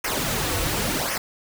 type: noise with flanger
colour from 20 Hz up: pink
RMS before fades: -25 dBFS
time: 0.04-1.18 s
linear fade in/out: 5 ms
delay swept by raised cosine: 0.25 to 5.05 ms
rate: 0.92 Hz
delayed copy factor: -0.7
effects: none